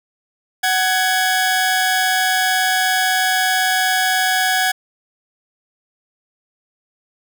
sawtooth tone pair together, 747 / 1670.2 Hz, F#5 / G#6, +16 / +9 cents, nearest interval octave + major second, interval 1393 cents, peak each -14 dBFS, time 0.63-4.72 s, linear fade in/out 10 ms, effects none

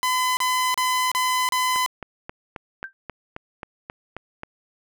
sawtooth tone bursts, 1013 Hz, B5, 44 cents sharp, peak -16 dBFS, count 5, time 0.03-1.862 s, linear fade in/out 0 ms, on 340 ms, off 33 ms
click train, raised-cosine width 0.5 ms, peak -18 dBFS, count 11, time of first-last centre 1.76-4.434 s, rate 3.74 Hz
sine tone with exponential decay, 1568 Hz, G6, in tune, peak -26 dBFS, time 2.84-2.93 s, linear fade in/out 0 ms, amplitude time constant 19 ms
effects none

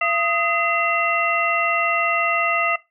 harmonic tone with a mistuned harmonic, 680 Hz, F5, 46 cents flat, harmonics 1 / 2 / 3 / 4, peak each -25 / -22 / -22 / -23 dBFS, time 0.01-2.76 s, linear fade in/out 5 ms, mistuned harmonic 2, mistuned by -140 cents, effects noise-tail reverb RT60 0.2 s tail -17 dB re dry

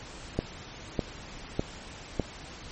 click train, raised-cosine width 2 ms, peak -12 dBFS, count 4, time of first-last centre 0.39-2.197 s, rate 1.66 Hz, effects pink hiss -44 dBFS RMS until 2.71 s + MP3 32 kbps

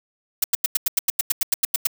blue noise bursts, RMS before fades -18 dBFS, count 14, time 0.42-1.871 s, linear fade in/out 5 ms, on 21 ms, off 89 ms, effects none

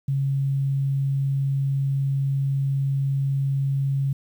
sine tone, 137.3 Hz, C#3, 16 cents flat, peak -20 dBFS, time 0.08-4.13 s, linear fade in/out 5 ms, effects 9-bit

